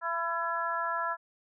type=harmonic tone with a mistuned harmonic; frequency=336.6 Hz; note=E4; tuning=36 cents sharp; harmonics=2 / 3 / 4 / 5; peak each=-37 / -33 / -33 / -36 dBFS; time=0.01-1.17 s; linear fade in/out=50 ms; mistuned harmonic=3; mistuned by=-16 cents; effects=none